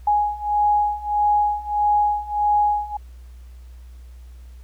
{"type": "beating tone pair", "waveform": "sine", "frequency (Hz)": [830.6, 832.2], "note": ["G#5", "G#5"], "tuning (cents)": [0, 3], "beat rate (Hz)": 1.6, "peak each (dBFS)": [-21, -19], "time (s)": [0.07, 2.97], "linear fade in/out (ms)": 5, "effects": ["added 61 Hz sine -38 dBFS peak until 4.63 s", "pink hiss -59 dBFS RMS until 4.63 s"]}